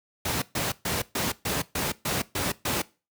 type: noise bursts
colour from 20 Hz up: pink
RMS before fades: -27 dBFS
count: 9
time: 0.25-2.82 s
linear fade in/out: 5 ms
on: 170 ms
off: 130 ms
effects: noise-tail reverb RT60 0.3 s tail -20 dB re dry + high-pass 80 Hz 12 dB/octave